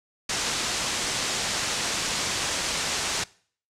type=low-pass noise; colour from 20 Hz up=white; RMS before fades=-28 dBFS; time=0.29-3.24 s; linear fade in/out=5 ms; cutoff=7600 Hz; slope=24 dB/octave; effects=noise-tail reverb RT60 0.5 s tail -22 dB re dry + low-pass 12000 Hz 12 dB/octave